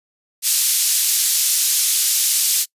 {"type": "band-pass noise", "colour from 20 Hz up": "white", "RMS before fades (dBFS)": -17, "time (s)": [0.42, 2.66], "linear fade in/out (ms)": 50, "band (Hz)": [4300, 13000], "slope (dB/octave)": 12, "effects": ["noise-tail reverb RT60 0.1 s tail -25 dB re dry", "resampled to 32000 Hz"]}